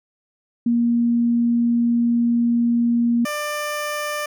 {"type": "tone pair in turn", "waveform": ["sine", "15% pulse"], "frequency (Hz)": [236.1, 594.9], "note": ["A#3", "D5"], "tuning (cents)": [22, 22], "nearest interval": "octave + major third", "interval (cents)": 1600, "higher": "second", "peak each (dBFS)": [-15, -17], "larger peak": "first", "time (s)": [[0.66, 3.25], [3.25, 4.26]], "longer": "first", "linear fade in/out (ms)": 5, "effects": []}